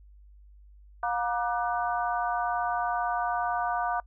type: harmonic tone with a mistuned harmonic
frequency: 237.8 Hz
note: A#3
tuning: 35 cents sharp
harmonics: 3 / 4 / 5 / 6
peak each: -29 / -31 / -33 / -35 dBFS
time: 1.03-4 s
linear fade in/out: 2 ms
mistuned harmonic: 6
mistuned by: +85 cents
effects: noise-tail reverb RT60 0.1 s tail -25 dB re dry + added 50 Hz sine -50 dBFS peak until 4.06 s